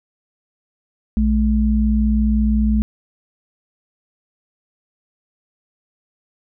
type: tone pair together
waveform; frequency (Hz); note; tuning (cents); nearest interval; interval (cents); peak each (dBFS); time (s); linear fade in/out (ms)
sine; 59.77 / 214.4; A#1 / A3; +44 / -45; octave + minor seventh; 2211; -16; 1.17-2.82; 0
effects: none